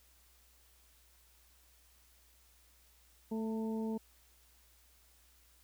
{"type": "harmonic tone with a mistuned harmonic", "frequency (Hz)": 220.9, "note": "A3", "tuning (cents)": 7, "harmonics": [1, 2, 3, 4], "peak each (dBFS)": [-35, -41, -52, -49], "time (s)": [3.31, 3.98], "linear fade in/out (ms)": 10, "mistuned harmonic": 4, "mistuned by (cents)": 25, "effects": ["added 60 Hz sine -67 dBFS peak until 5.63 s", "white hiss -67 dBFS RMS until 5.63 s"]}